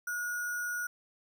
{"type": "tone with sample-and-hold", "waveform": "sine", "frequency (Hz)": 1448, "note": "F#6", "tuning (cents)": -38, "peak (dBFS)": -32, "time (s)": [0.07, 0.87], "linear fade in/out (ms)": 5, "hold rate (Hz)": 7350, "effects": []}